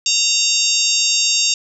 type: harmonic tone with a mistuned harmonic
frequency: 924 Hz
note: A#5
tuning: 16 cents flat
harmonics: 3 / 4 / 5 / 6 / 7 / 8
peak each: -21 / -21 / -21 / -21 / -21 / -21 dBFS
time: 0.06-1.54 s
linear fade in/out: 2 ms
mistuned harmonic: 5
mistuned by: +21 cents
effects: none